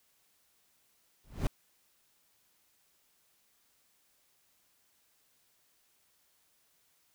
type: noise with exponential growth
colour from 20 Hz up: brown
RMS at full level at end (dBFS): -26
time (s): 1.24-1.47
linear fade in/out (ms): 1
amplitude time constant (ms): 50
effects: white hiss -71 dBFS RMS until 7.14 s